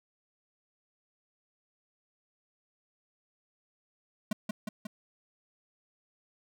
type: tone with echo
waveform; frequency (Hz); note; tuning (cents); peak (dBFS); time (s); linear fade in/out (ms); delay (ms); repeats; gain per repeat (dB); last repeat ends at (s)
square; 212.4; G#3; +39; -28; 4.31-4.33; 5; 180; 3; -3; 4.87
effects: none